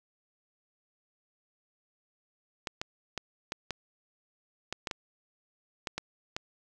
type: clicks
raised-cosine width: 0.2 ms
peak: -16 dBFS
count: 11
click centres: 2.672 / 2.815 / 3.177 / 3.521 / 3.707 / 4.726 / 4.872 / 4.912 / 5.872 / 5.98 / 6.365 s
effects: none